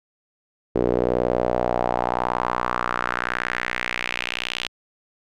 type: tone with band-pass filter sweep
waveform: sawtooth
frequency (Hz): 60.9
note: B1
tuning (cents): -24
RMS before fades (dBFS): -24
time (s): 0.75-4.68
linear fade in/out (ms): 10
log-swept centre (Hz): 410 to 3200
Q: 2.8
effects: none